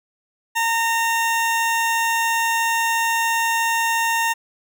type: tone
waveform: 20% pulse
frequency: 917 Hz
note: A#5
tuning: 29 cents flat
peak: -13 dBFS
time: 0.55-4.34 s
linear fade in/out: 20 ms
effects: none